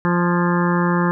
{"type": "harmonic tone with a mistuned harmonic", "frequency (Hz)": 174.6, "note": "F3", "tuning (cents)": 0, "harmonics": [1, 2, 3, 5, 6, 7, 8, 9, 10], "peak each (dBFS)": [-17, -23, -28, -27, -25, -28, -31, -29, -31], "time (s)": [0.05, 1.11], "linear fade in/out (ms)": 0, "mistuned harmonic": 9, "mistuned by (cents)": 51, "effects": []}